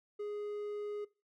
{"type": "tone", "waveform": "triangle", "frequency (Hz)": 415.3, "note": "G#4", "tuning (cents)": 0, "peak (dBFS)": -35, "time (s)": [0.19, 1.05], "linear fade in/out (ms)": 10, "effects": ["noise-tail reverb RT60 0.3 s tail -21 dB re dry"]}